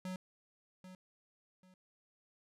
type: tone with echo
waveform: square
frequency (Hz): 185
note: F#3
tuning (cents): 0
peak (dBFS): -40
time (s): 0.05-0.16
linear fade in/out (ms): 2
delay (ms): 790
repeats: 2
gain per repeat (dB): -11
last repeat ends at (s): 1.74
effects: low-pass 11000 Hz 12 dB/octave